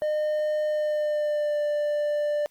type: tone with pitch glide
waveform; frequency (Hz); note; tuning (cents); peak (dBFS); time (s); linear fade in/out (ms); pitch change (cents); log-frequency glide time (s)
triangle; 608 to 591.7; D#5 to D5; -40 to +13; -21; 0.02-2.46; 0; -47; 0.65-1.6
effects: white hiss -64 dBFS RMS until 2.5 s + Opus 32 kbps